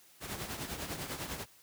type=noise with tremolo; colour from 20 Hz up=pink; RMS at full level=-37 dBFS; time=0.2-1.46 s; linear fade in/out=50 ms; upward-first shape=triangle; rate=10 Hz; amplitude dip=65%; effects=white hiss -61 dBFS RMS until 1.62 s + high-pass 60 Hz 12 dB/octave